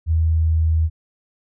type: tone with pitch glide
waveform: sine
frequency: 80.8 to 80.24 Hz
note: E2 to E2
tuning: -34 to -46 cents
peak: -14 dBFS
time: 0.06-0.9 s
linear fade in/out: 50 ms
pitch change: -12 cents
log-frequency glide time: 0.22-0.56 s
effects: none